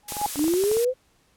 sine tone with exponential growth, 830.6 Hz, G#5, in tune, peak -18 dBFS, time 0.03-0.26 s, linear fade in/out 2 ms, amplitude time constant 49 ms
blue noise, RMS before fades -29 dBFS, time 0.08-0.85 s, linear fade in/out 5 ms
clicks, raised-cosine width 1 ms, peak -20 dBFS, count 12, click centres 0.122 / 0.168 / 0.215 / 0.262 / 0.358 / 0.393 / 0.442 / 0.481 / 0.538 / 0.638 / 0.715 / 0.769 s
sine linear sweep, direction up, 277.2 to 524 Hz, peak -19 dBFS, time 0.36-0.94 s, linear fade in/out 50 ms
effects pink hiss -63 dBFS RMS until 1.36 s + low-pass 12000 Hz 12 dB/octave

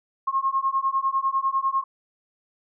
sine beating tone pair, 1072 / 1082 Hz, C6 / C#6, +42 / -42 cents, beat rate 10 Hz, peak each -24 dBFS, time 0.27-1.84 s, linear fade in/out 10 ms, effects none

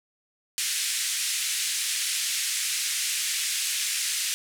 white band-pass noise, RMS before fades -28 dBFS, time 0.58-4.34 s, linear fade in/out 0 ms, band 1900 to 10000 Hz, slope 24 dB/octave, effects none

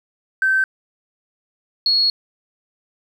triangle tone pair in turn, 1547 / 4329 Hz, G6 / C#8, -23 / -42 cents, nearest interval octave + tritone, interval 1781 cents, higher second, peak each -10 dBFS, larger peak neither, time 0.42-0.64 / 1.86-2.1 s, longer second, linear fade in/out 2 ms, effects tanh soft clip ceiling -12 dBFS

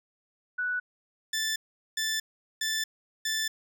sine tone, 1480 Hz, F#6, in tune, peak -27 dBFS, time 0.58-0.8 s, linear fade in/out 10 ms
15% pulse tone bursts, 1760 Hz, A6, in tune, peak -21 dBFS, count 4, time 1.33-3.48 s, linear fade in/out 5 ms, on 230 ms, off 410 ms
effects none

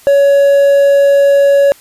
triangle tone with quantisation, 561 Hz, C#5, 21 cents sharp, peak -3 dBFS, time 0.07-1.72 s, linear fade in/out 0 ms, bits 5, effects white hiss -42 dBFS RMS until 1.8 s + resampled to 32000 Hz

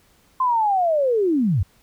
sine linear sweep, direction down, 1046.5 to 76.9 Hz, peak -16 dBFS, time 0.4-1.63 s, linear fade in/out 5 ms, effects pink hiss -58 dBFS RMS until 1.82 s

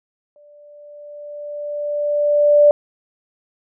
sine tone with exponential growth, 587.3 Hz, D5, in tune, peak -6 dBFS, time 0.36-2.71 s, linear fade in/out 1 ms, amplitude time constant 510 ms, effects none

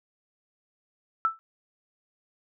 sine tone with exponential decay, 1323 Hz, E6, 6 cents sharp, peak -17 dBFS, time 1.25-1.39 s, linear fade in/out 0 ms, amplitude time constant 29 ms, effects none

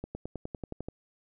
accelerating click train, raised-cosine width 2 ms, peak -23 dBFS, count 10, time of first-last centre 0.04-0.886 s, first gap 110 ms, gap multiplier 0.96, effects none

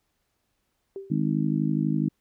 sine tone with exponential decay, 390.5 Hz, G4, 7 cents flat, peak -30 dBFS, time 0.96-1.26 s, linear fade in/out 1 ms, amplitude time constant 65 ms
harmonic tone, 52.1 Hz, G#1, 6 cents sharp, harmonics 3 / 4 / 5 / 6, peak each -26 / -27 / -28 / -30 dBFS, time 1.1-2.09 s, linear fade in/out 10 ms
effects pink hiss -75 dBFS RMS until 2.2 s

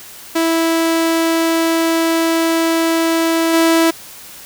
sawtooth tone with level steps, 328.6 Hz, E4, 5 cents flat, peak -9 / -6 dBFS, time 0.35-3.91 s, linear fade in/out 10 ms, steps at 3.53 s, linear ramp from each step 10 ms, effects white hiss -36 dBFS RMS until 4.45 s

